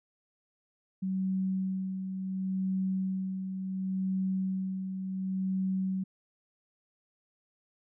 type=tone with tremolo; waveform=sine; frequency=189.2 Hz; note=F#3; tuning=39 cents sharp; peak=-27 dBFS; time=1.02-6.04 s; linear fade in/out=10 ms; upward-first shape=sine; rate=0.7 Hz; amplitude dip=50%; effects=none